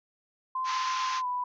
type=tone with pitch glide; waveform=sine; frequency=1035 to 990 Hz; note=C6 to B5; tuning=-19 to +4 cents; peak=-28 dBFS; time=0.55-1.44 s; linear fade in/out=5 ms; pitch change=-77 cents; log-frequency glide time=1.2-1.26 s
type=band-pass noise; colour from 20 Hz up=pink; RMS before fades=-36 dBFS; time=0.64-1.22 s; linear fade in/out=50 ms; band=860 to 6400 Hz; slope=96 dB/octave
effects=none